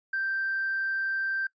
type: tone with hard clipping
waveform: sine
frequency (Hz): 1568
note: G6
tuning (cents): 0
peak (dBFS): -27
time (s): 0.13-1.47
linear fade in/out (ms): 5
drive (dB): 1
effects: noise-tail reverb RT60 0.1 s tail -20 dB re dry + resampled to 16000 Hz